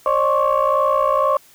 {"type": "tone cluster", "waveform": "sine", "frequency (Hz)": [541, 601, 1074, 1136], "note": ["C#5", "D5", "C6", "C#6"], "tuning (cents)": [-42, 40, 45, 42], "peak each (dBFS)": -19, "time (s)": [0.06, 1.37], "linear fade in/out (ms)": 2, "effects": ["tanh soft clip ceiling -7 dBFS", "white hiss -50 dBFS RMS until 1.54 s"]}